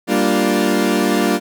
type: chord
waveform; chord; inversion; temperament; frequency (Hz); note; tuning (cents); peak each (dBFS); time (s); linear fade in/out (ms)
30% pulse; G minor seventh; none; equal; 196 / 233.1 / 293.7 / 349.2; G3 / Bb3 / D4 / F4; 0 / 0 / 0 / 0; -17; 0.07-1.4; 50
effects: none